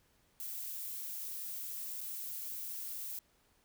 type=noise with dropouts; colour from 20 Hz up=violet; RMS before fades=-42 dBFS; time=0.4-3.19 s; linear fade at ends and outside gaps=1 ms; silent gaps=2.008-2.013 s; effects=pink hiss -71 dBFS RMS until 3.64 s